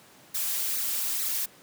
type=noise with flanger; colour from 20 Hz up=blue; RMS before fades=-29 dBFS; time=0.34-1.46 s; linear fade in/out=10 ms; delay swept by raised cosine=0.47 to 5.97 ms; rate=2.3 Hz; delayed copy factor=+0.85; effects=pink hiss -54 dBFS RMS until 1.62 s + high-pass 150 Hz 12 dB/octave